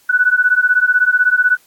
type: beating tone pair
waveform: sine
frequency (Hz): 1477 / 1493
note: F#6 / F#6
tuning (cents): -3 / +15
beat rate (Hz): 16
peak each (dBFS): -13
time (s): 0.09-1.57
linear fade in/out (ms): 10
effects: white hiss -52 dBFS RMS until 1.66 s + AAC 64 kbps